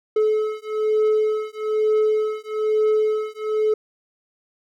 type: beating tone pair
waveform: triangle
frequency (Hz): 430.1 / 431.2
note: A4 / A4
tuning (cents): -39 / -35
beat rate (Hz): 1.1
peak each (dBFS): -19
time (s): 0.16-3.74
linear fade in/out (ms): 5
effects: none